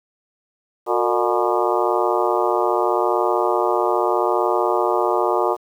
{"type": "harmonic tone with a mistuned harmonic", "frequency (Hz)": 120.8, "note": "B2", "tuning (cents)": -38, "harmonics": [3, 4, 5, 6, 7, 8, 9, 10], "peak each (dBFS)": [-22, -23, -24, -25, -25, -26, -27, -27], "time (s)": [0.86, 5.57], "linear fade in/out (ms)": 50, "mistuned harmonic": 4, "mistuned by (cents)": -94, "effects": ["8-bit"]}